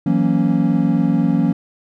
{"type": "chord", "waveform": "triangle", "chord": "F# dominant seventh", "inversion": "third", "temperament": "equal", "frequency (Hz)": [164.81, 185, 233.1, 277.2], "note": ["E3", "F#3", "A#3", "C#4"], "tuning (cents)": [0, 0, 0, 0], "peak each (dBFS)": -17, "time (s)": [0.06, 1.53], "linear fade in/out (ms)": 5, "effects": []}